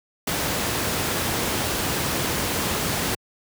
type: noise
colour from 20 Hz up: pink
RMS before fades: -24 dBFS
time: 0.27-3.15 s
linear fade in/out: 5 ms
effects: high-pass 80 Hz 12 dB/octave